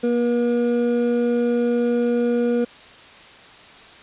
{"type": "tone pair together", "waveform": "triangle", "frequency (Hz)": [238.4, 480.4], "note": ["A#3", "B4"], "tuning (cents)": [39, -48], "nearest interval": "octave", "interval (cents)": 1213, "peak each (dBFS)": -18, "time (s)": [0.03, 2.65], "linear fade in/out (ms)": 10, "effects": ["white hiss -44 dBFS RMS until 4.02 s", "resampled to 8000 Hz"]}